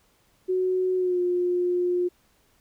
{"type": "tone with pitch glide", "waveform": "sine", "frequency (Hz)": [370, 356.2], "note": ["F#4", "F4"], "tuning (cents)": [0, 34], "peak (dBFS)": -21, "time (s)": [0.48, 2.09], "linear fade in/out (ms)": 20, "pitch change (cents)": -66, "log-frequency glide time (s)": [0.96, 1.2], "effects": ["pink hiss -64 dBFS RMS until 2.6 s"]}